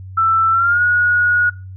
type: tone with pitch glide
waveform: sine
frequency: 1330 to 1450.4 Hz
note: E6 to F#6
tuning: +15 to -35 cents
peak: -11 dBFS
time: 0.17-1.5 s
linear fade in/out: 10 ms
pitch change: +150 cents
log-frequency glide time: 0.51-0.82 s
effects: noise-tail reverb RT60 0.3 s tail -21 dB re dry + added 94 Hz sine -30 dBFS peak until 1.76 s